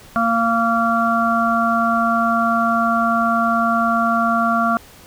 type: harmonic tone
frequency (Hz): 230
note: A#3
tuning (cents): -23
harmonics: 1 / 3 / 5 / 6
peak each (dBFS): -20 / -20 / -20 / -20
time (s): 0.16-4.77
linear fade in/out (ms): 0
effects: pink hiss -44 dBFS RMS until 5.06 s